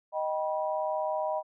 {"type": "chord", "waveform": "sine", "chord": "Eb augmented", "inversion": "none", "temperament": "just", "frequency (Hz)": [622.3, 777.8, 972.3], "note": ["Eb5", "G5", "B5"], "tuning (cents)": [0, -14, -27], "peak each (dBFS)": [-30, -34, -34], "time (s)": [0.12, 1.43], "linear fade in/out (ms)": 50, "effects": []}